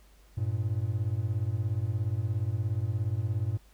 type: beating tone pair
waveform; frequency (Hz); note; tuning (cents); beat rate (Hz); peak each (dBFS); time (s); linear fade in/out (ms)
triangle; 98 / 115; G2 / A#2; 0 / -23; 17; -28; 0.37-3.58; 10
effects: added 50 Hz sine -55 dBFS peak until 3.73 s + pink hiss -63 dBFS RMS until 3.73 s